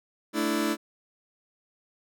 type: chord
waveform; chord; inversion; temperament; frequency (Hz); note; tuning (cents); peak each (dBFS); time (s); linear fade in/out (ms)
sawtooth; A suspended fourth; none; just; 220 / 293.3 / 330; A3 / D4 / E4; 0 / -2 / +2; -26 / -25 / -24; 0.33-0.77; 50
effects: none